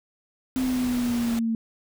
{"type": "noise", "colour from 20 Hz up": "pink", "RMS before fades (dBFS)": -36, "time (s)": [0.56, 1.39], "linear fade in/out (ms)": 0}
{"type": "linear sweep", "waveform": "sine", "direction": "down", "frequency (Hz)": [260, 224.2], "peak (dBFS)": -22, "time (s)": [0.56, 1.55], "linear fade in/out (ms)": 2}
{"effects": []}